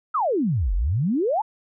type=exponential two-way sweep; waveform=sine; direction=down then up; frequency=1366 to 40.95 to 922 Hz; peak=-19 dBFS; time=0.14-1.42 s; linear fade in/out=10 ms; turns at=0.74 s; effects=none